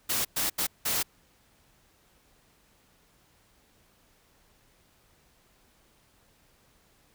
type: noise bursts at uneven times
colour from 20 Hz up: white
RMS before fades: -28 dBFS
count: 4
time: 0.09-0.25 / 0.36-0.5 / 0.58-0.67 / 0.85-1.03 s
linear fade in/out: 10 ms
effects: pink hiss -64 dBFS RMS until 7.14 s